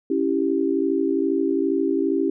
sine chord, C# diminished, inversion none, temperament equal, 277.2 / 329.6 / 392 Hz, C#4 / E4 / G4, 0 / 0 / 0 cents, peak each -23 dBFS, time 0.1-2.3 s, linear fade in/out 5 ms, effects none

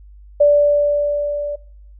sine tone with level ramp, 583 Hz, D5, 13 cents flat, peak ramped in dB -7 to -21 dBFS, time 0.4-1.56 s, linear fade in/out 10 ms, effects noise-tail reverb RT60 0.7 s tail -23 dB re dry + added 50 Hz sine -39 dBFS peak until 1.99 s

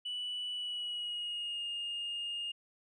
sine tone with pitch glide, 2960 to 2836 Hz, F#7 to F7, 0 to +26 cents, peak -34 dBFS, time 0.05-2.52 s, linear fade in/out 10 ms, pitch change -74 cents, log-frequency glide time 0.53-1.65 s, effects tanh soft clip ceiling -33 dBFS

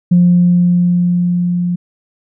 sine tone with level ramp, 176.3 Hz, F3, 17 cents sharp, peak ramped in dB -4 to -13 dBFS, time 0.11-1.76 s, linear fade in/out 10 ms, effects tanh soft clip ceiling -1 dBFS

